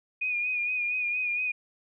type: tone with vibrato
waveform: sine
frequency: 2460 Hz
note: D#7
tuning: 20 cents flat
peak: -26 dBFS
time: 0.21-1.52 s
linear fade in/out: 10 ms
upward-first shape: sine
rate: 4.3 Hz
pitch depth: 40 cents each way
effects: none